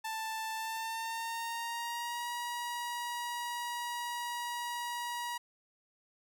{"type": "tone with pitch glide", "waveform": "sawtooth", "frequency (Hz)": [884, 958.5], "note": ["A5", "A#5"], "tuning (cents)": [8, 48], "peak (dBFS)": -32, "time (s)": [0.04, 5.38], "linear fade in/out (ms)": 10, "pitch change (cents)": 140, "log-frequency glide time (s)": [0.53, 2.29], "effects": []}